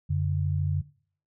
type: tone pair together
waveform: sine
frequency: 91.15 / 144.2 Hz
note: F#2 / D3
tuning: -25 / -31 cents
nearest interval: minor sixth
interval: 794 cents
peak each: -26 dBFS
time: 0.09-0.82 s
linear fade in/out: 20 ms
effects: noise-tail reverb RT60 0.5 s tail -19 dB re dry